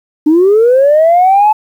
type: linear sweep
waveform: sine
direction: up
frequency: 293.7 to 870 Hz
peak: -3 dBFS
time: 0.26-1.53 s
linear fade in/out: 10 ms
effects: tanh soft clip ceiling -1 dBFS + 7-bit